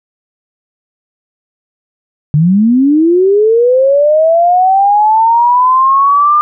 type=linear sweep; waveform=sine; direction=up; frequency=142.2 to 1209 Hz; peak=-5 dBFS; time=2.34-6.41 s; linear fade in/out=0 ms; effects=none